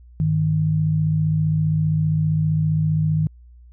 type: tone pair together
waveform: sine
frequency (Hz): 100.38 / 155.56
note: G2 / D#3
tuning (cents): +42 / 0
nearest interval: minor sixth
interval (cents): 758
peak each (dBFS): -24 / -17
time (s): 0.2-3.27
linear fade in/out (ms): 0
effects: added 60 Hz sine -43 dBFS peak until 3.72 s